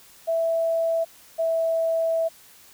sine tone pair in turn, 659.3 / 655.7 Hz, E5 / E5, 0 / -9 cents, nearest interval unison, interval 9 cents, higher first, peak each -20 dBFS, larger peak neither, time 0.27-1.05 / 1.38-2.29 s, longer second, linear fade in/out 20 ms, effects white hiss -51 dBFS RMS until 2.73 s

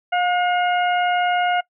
harmonic tone with a mistuned harmonic, 713 Hz, F5, 36 cents sharp, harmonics 1 / 2 / 3 / 4, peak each -18 / -24 / -28 / -30 dBFS, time 0.12-1.61 s, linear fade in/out 10 ms, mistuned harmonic 2, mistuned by +24 cents, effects noise-tail reverb RT60 0.1 s tail -22 dB re dry

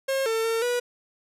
45% pulse tone with pitch steps, 538 / 448.8 / 454 / 487.3 Hz, C5 / A4 / A#4 / B4, +48 / +34 / -46 / -23 cents, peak -23 dBFS, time 0.08-0.8 s, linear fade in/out 10 ms, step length 180 ms, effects resampled to 32000 Hz

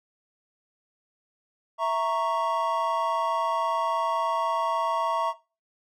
triangle chord, A# diminished, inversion second, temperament equal, 659.3 / 932.3 / 1108.7 Hz, E5 / A#5 / C#6, 0 / 0 / 0 cents, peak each -25 dBFS, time 1.78-5.34 s, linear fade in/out 50 ms, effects noise-tail reverb RT60 0.3 s tail -18 dB re dry + MP3 96 kbps

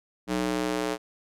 square tone with high-pass filter sweep, 61.5 Hz, B1, 7 cents flat, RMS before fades -28 dBFS, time 0.27-0.98 s, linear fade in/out 50 ms, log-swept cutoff 240 to 400 Hz, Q 1.5, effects low-pass 11000 Hz 12 dB/octave

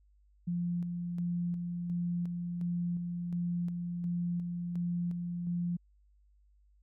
sine tone with tremolo, 174 Hz, F3, 6 cents flat, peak -30 dBFS, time 0.47-5.77 s, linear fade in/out 10 ms, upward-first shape square, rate 1.4 Hz, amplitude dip 35%, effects added 50 Hz sine -62 dBFS peak until 6.82 s

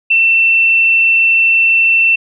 sine tone, 2687 Hz, E7, 33 cents sharp, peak -7 dBFS, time 0.1-2.16 s, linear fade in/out 10 ms, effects none

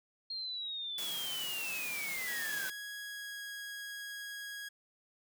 sine linear sweep, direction down, 4239 to 1508 Hz, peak -37 dBFS, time 0.3-2.69 s, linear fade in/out 5 ms
white high-pass noise, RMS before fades -42 dBFS, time 0.98-2.7 s, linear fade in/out 2 ms, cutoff 120 Hz, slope 96 dB/octave
sawtooth tone with pitch glide, 1661.2 to 1651.6 Hz, G#6 to G#6, 0 to -10 cents, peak -38 dBFS, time 2.27-4.69 s, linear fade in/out 10 ms, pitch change -10 cents, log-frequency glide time 3.02-3.4 s
effects none

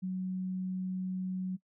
sine tone, 185.7 Hz, F#3, 7 cents sharp, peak -32 dBFS, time 0.02-1.57 s, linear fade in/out 20 ms, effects noise-tail reverb RT60 0.1 s tail -22 dB re dry

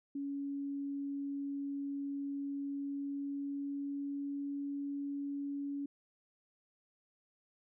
sine tone with pitch glide, 280.4 to 282.4 Hz, C#4 to C#4, +20 to +32 cents, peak -36 dBFS, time 0.15-5.86 s, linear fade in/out 5 ms, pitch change +12 cents, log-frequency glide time 2.65-4.56 s, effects none

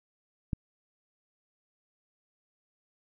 click, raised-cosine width 5 ms, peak -17 dBFS, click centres 0.532 s, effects none

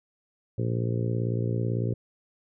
harmonic tone, 58 Hz, A#1, 8 cents flat, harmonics 2 / 3 / 4 / 5 / 6 / 7 / 8 / 9, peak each -26 / -34 / -37 / -39 / -37 / -36 / -40 / -41 dBFS, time 0.58-1.94 s, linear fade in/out 5 ms, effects none

